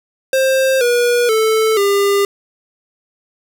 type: tone with pitch steps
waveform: square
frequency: 529 / 482.3 / 439.7 / 400.9 Hz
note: C5 / B4 / A4 / G4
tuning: +19 / -41 / -1 / +39 cents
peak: -12 dBFS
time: 0.33-2.25 s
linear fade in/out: 2 ms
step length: 480 ms
effects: 8-bit